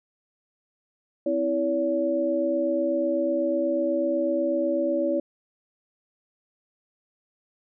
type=tone cluster; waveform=sine; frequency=260.3 / 328.4 / 569 Hz; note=C4 / E4 / C#5; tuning=-9 / -6 / +45 cents; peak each=-30 / -26 / -24 dBFS; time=1.26-5.2 s; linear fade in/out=5 ms; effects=none